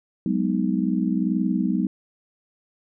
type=chord; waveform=sine; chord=G# minor seventh; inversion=third; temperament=just; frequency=186.89 / 207.7 / 249.2 / 311.5 Hz; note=F#3 / G#3 / B3 / D#4; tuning=+18 / 0 / +16 / +2 cents; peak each=-24 / -26 / -25 / -27 dBFS; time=0.26-1.87 s; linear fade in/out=2 ms; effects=none